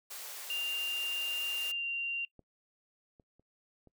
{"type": "high-pass noise", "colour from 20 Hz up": "white", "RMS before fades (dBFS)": -44, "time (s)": [0.1, 1.72], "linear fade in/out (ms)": 10, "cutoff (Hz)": 420, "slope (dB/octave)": 24}
{"type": "tone with pitch glide", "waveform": "sine", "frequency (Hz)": [2794, 2770], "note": ["F7", "F7"], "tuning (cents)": [0, -15], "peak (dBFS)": -32, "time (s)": [0.5, 2.25], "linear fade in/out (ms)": 2, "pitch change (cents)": -15, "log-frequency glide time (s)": [1.74, 1.86]}
{"type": "clicks", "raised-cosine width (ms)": 2, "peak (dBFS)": [-40, -45, -50, -44], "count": 4, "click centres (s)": [2.393, 3.198, 3.396, 3.873]}
{"effects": ["noise-tail reverb RT60 0.1 s tail -23 dB re dry"]}